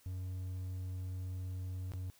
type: tone with dropouts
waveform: triangle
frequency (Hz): 92.1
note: F#2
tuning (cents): -7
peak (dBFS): -36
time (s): 0.06-2.1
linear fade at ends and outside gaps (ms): 0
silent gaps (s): 1.919-1.936
effects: white hiss -66 dBFS RMS until 2.19 s